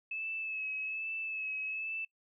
sine tone with vibrato, 2600 Hz, E7, 24 cents flat, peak -35 dBFS, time 0.11-2.05 s, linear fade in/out 5 ms, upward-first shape sine, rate 1.2 Hz, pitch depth 29 cents each way, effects noise-tail reverb RT60 0.1 s tail -22 dB re dry

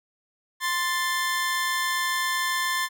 sawtooth tone pair together, 1047 / 1760.8 Hz, C6 / A6, +1 / +1 cents, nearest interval major sixth, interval 900 cents, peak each -23 / -23 dBFS, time 0.6-2.89 s, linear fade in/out 50 ms, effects none

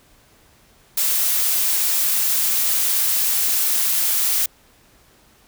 blue noise, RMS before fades -19 dBFS, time 0.97-4.46 s, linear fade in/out 5 ms, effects pink hiss -54 dBFS RMS until 5.47 s

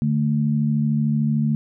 sine tone pair together, 147.3 / 220.7 Hz, D3 / A3, +6 / +5 cents, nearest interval perfect fifth, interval 699 cents, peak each -20 dBFS, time 0.02-1.55 s, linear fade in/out 0 ms, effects none

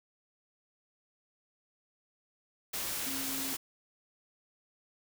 sine tone in noise, 270 Hz, C#4, 45 cents flat, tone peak -41 dBFS, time 3.06-3.54 s, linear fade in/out 10 ms, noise white, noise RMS -36 dBFS, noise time 2.73-3.57 s, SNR -8 dB, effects none

